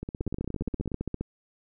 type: two click trains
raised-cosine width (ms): 3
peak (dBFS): -17 / -21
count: 16 / 16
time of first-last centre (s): 0.21-1.21 / 0.03-0.918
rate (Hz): 15 / 16.9
effects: none